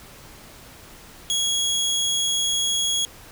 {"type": "tone", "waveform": "25% pulse", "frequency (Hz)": 3322, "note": "G#7", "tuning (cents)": 0, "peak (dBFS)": -17, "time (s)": [1.3, 3.05], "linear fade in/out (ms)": 0, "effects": ["pink hiss -45 dBFS RMS until 3.31 s"]}